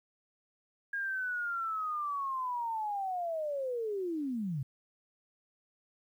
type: linear sweep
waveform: sine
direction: down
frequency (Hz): 1632 to 125.1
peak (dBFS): -32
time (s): 0.93-4.63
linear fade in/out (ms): 5
effects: 11-bit